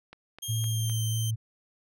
click train, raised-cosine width 0.3 ms, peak -29 dBFS, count 4, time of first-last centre 0.13-0.897 s, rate 3.91 Hz
15% pulse tone with pitch glide, 3222 to 3121 Hz, G7 to G7, +47 to -8 cents, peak -27 dBFS, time 0.42-1.31 s, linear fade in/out 10 ms, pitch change -55 cents, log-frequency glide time 0.66-1.01 s
sine tone, 112.1 Hz, A2, 33 cents sharp, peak -26 dBFS, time 0.48-1.36 s, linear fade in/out 20 ms
effects none

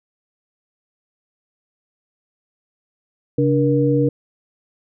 sine tone cluster, 137.2 / 291.4 / 474.8 Hz, C#3 / D4 / A#4, -17 / -13 / +32 cents, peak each -18 dBFS, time 3.38-4.09 s, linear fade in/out 5 ms, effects none

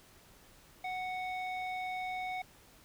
square tone with low-pass filter, 740 Hz, F#5, in tune, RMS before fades -38 dBFS, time 0.84-2.42 s, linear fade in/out 5 ms, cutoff 2700 Hz, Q 2.1, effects pink hiss -60 dBFS RMS until 2.84 s

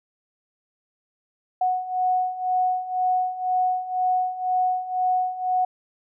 sine beating tone pair, 735 / 737 Hz, F#5 / F#5, -12 / -7 cents, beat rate 2 Hz, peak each -26 / -22 dBFS, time 1.61-5.65 s, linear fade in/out 5 ms, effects none

